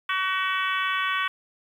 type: harmonic tone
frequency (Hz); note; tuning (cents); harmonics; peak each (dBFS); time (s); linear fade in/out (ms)
377.3; F#4; +34; 3 / 4 / 5 / 6 / 7 / 8 / 9; -27 / -29 / -31 / -33 / -34 / -35 / -36; 0.09-1.28; 5
effects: 9-bit